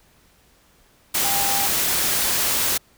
sine tone in noise, 797 Hz, G5, 28 cents sharp, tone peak -26 dBFS, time 1.24-1.67 s, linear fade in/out 10 ms, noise white, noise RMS -21 dBFS, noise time 1.14-2.78 s, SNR -8 dB, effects pink hiss -57 dBFS RMS until 2.97 s

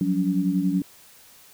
sine tone cluster, 179.6 / 190.2 / 283.4 Hz, F3 / F#3 / C#4, +49 / +48 / +38 cents, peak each -24 / -25 / -24 dBFS, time 0.01-0.82 s, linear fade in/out 2 ms, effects white hiss -51 dBFS RMS until 1.53 s

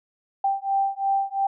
sine beating tone pair, 784 / 786.9 Hz, G5 / G5, 0 / +6 cents, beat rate 2.9 Hz, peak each -24 dBFS, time 0.44-1.47 s, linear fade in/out 5 ms, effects none

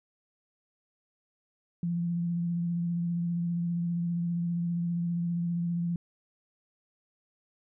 sine tone with vibrato, 171.6 Hz, F3, 30 cents flat, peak -27 dBFS, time 1.83-5.96 s, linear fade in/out 2 ms, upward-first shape sine, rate 15 Hz, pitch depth 20 cents each way, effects none

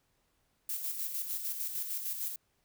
violet noise with tremolo, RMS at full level -35 dBFS, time 0.69-2.36 s, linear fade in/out 5 ms, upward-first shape square, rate 6.6 Hz, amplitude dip 45%, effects pink hiss -75 dBFS RMS until 2.64 s

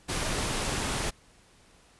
pink noise, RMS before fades -30 dBFS, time 0.08-1.11 s, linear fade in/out 20 ms, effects pink hiss -59 dBFS RMS until 1.99 s + resampled to 24000 Hz

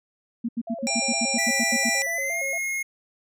sine tone bursts, 233.1 Hz, A#3, in tune, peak -23 dBFS, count 12, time 0.44-1.896 s, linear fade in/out 10 ms, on 48 ms, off 80 ms
sine tone with vibrato, 606 Hz, D#5, 46 cents flat, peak -32 dBFS, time 0.67-2.58 s, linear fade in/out 5 ms, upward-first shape square, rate 4.3 Hz, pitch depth 180 cents each way
harmonic tone, 796 Hz, G5, 26 cents sharp, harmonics 1 / 3 / 5 / 7 / 9 / 10, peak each -33 / -28 / -38 / -28 / -30 / -31 dBFS, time 0.87-2.02 s, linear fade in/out 0 ms
square tone with pitch glide, 1975.5 to 2154 Hz, B6 to C7, 0 to +50 cents, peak -26 dBFS, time 1.38-2.83 s, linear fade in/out 10 ms, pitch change +150 cents, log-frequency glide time 2.1-2.41 s
effects none

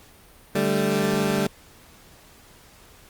20% pulse chord, D suspended fourth, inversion none, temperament equal, 146.83 / 196 / 220 Hz, D3 / G3 / A3, 0 / 0 / 0 cents, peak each -23 / -18 / -21 dBFS, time 0.55-1.47 s, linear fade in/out 5 ms, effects pink hiss -51 dBFS RMS until 3.09 s + Opus 48 kbps

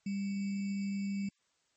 sine tone with sample-and-hold, 198.6 Hz, G3, 23 cents sharp, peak -32 dBFS, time 0.06-1.29 s, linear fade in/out 5 ms, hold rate 2450 Hz, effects white hiss -75 dBFS RMS until 1.76 s + MP3 32 kbps

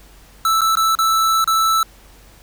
square tone with dropouts, 1318.5 Hz, E6, in tune, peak -14 dBFS, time 0.45-1.83 s, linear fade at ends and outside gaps 2 ms, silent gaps 0.609-0.616 / 0.754-0.77 / 0.952-0.988 / 1.443-1.475 s, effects added 47 Hz sine -46 dBFS peak until 2.42 s + pink hiss -48 dBFS RMS until 2.42 s

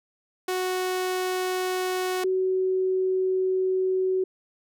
sawtooth / sine tone pair in turn, 368.9 / 374.7 Hz, F#4 / F#4, -5 / +22 cents, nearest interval unison, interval 27 cents, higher second, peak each -21 dBFS, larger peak neither, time 0.48-2.24 / 2.24-4.24 s, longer second, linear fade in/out 5 ms, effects none

